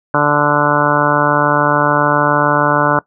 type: harmonic tone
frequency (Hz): 146.83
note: D3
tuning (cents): 0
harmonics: 1 / 2 / 3 / 4 / 5 / 6 / 7 / 8 / 9 / 10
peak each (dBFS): -20 / -19 / -22 / -17 / -23 / -19 / -18 / -21 / -19 / -18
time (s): 0.14-2.99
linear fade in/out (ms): 2
effects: noise-tail reverb RT60 0.1 s tail -20 dB re dry